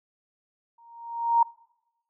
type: tone with exponential growth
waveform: sine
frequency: 932.3 Hz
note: A#5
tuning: in tune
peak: -14 dBFS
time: 0.78-1.43 s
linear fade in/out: 5 ms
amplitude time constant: 140 ms
effects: noise-tail reverb RT60 0.9 s tail -24 dB re dry